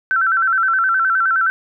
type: tone with vibrato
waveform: sine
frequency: 1440 Hz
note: F#6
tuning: 47 cents flat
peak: -13 dBFS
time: 0.11-1.5 s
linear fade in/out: 0 ms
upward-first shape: square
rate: 9.6 Hz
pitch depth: 110 cents each way
effects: none